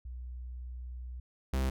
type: tone pair in turn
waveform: sine / 45% pulse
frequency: 61.74 / 65.68 Hz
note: B1 / C2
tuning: 0 / +7 cents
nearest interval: minor second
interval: 107 cents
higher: second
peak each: -39 / -28 dBFS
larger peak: second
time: 0.05-1.2 / 1.53-1.7 s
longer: first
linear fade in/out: 5 ms
effects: none